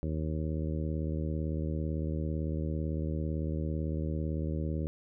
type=harmonic tone; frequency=77.9 Hz; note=D#2; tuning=3 cents sharp; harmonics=1 / 2 / 3 / 4 / 5 / 6 / 7; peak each=-33 / -35 / -40 / -40 / -44 / -46 / -45 dBFS; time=0.03-4.87 s; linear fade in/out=0 ms; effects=none